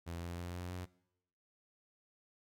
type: tone with pitch steps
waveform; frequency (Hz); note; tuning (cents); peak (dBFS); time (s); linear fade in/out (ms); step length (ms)
sawtooth; 85 / 86.29 / 87.59 / 88.92 / 90.26; F2 / F2 / F2 / F2 / F#2; -46 / -20 / +6 / +32 / -42; -37; 0.06-0.86; 20; 160
effects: noise-tail reverb RT60 0.8 s tail -21 dB re dry